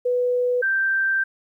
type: tone pair in turn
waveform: sine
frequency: 493.9 / 1568 Hz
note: B4 / G6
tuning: 0 / 0 cents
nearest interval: octave + minor sixth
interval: 2000 cents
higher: second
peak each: -18 dBFS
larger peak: neither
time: 0.05-0.62 / 0.62-1.24 s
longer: second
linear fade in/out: 10 ms
effects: 10-bit